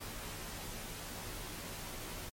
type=noise with comb filter; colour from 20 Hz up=pink; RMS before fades=-44 dBFS; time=0-2.3 s; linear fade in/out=20 ms; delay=15 ms; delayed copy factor=-0.75; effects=MP3 64 kbps